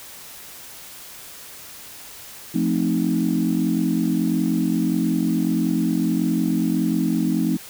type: chord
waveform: sine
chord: F dominant seventh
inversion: none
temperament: equal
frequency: 174.61 / 220 / 261.6 / 311.1 Hz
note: F3 / A3 / C4 / Eb4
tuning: 0 / 0 / 0 / 0 cents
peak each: -23 dBFS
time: 2.54-7.57 s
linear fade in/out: 10 ms
effects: tanh soft clip ceiling -9 dBFS + white hiss -40 dBFS RMS until 7.69 s